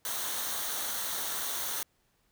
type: noise with comb filter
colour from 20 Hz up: white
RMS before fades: -34 dBFS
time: 0.05-1.83 s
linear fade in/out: 2 ms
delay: 0.4 ms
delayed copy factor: -0.55
effects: pink hiss -72 dBFS RMS until 2.31 s